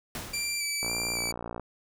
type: noise with exponential decay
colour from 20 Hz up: pink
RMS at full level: -34 dBFS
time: 0.15-0.84 s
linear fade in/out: 1 ms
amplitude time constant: 150 ms
type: tone with vibrato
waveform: 15% pulse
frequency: 2334 Hz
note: D7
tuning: 11 cents flat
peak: -22 dBFS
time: 0.33-1.32 s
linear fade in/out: 10 ms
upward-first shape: square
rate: 1.8 Hz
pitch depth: 18 cents each way
type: click train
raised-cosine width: 1 ms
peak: -22 dBFS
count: 46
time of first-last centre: 0.83-1.597 s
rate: 58.7 Hz
effects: none